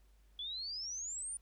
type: exponential sweep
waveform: sine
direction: up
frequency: 3361 to 9450 Hz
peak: -39 dBFS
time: 0.39-1.37 s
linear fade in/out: 2 ms
effects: added 50 Hz sine -62 dBFS peak until 1.41 s + pink hiss -75 dBFS RMS until 1.41 s